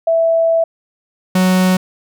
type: tone pair in turn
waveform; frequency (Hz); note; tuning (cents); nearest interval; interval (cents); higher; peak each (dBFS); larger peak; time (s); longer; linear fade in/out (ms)
sine / 45% pulse; 659.3 / 185.01; E5 / F#3; 0 / 0; octave + minor seventh; 2200; first; -10; neither; 0.07-0.64 / 1.35-1.77; first; 5
effects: none